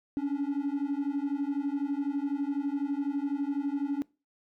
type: beating tone pair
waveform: triangle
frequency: 277.2 / 289.2 Hz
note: C#4 / D4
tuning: 0 / -27 cents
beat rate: 12 Hz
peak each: -28 dBFS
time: 0.17-4.02 s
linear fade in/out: 0 ms
effects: noise-tail reverb RT60 0.3 s tail -24 dB re dry + tanh soft clip ceiling -22 dBFS